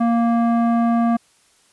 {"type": "tone with low-pass filter", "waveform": "square", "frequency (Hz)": 233.1, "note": "A#3", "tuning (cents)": 0, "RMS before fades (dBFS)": -17, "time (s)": [0, 1.17], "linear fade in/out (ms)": 10, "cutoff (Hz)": 1000, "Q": 1.5, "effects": ["white hiss -57 dBFS RMS until 1.72 s", "resampled to 24000 Hz"]}